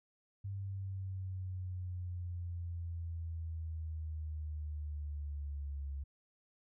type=exponential sweep; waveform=sine; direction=down; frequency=98.9 to 69.3 Hz; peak=-38 dBFS; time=0.44-6.04 s; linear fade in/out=10 ms; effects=none